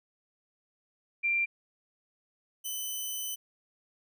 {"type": "tone pair in turn", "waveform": ["sine", "5% pulse"], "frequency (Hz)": [2370, 3020], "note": ["D7", "F#7"], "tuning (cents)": [15, 35], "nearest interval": "major third", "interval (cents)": 420, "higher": "second", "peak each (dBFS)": [-25, -25], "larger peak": "neither", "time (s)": [[1.23, 1.46], [2.64, 3.36]], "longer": "second", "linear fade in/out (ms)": 20, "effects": []}